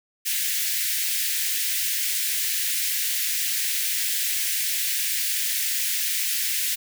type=high-pass noise; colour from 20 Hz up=white; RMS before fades=-25 dBFS; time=0.25-6.76 s; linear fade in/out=20 ms; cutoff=1700 Hz; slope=48 dB/octave; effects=none